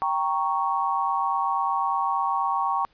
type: chord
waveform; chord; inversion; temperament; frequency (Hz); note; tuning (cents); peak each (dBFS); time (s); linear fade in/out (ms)
sine; G diminished; none; equal; 784 / 932.3 / 1108.7; G5 / Bb5 / Db6; 0 / 0 / 0; -27 / -27 / -25; 0.02-2.85; 0
effects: pink hiss -62 dBFS RMS until 2.93 s + resampled to 11025 Hz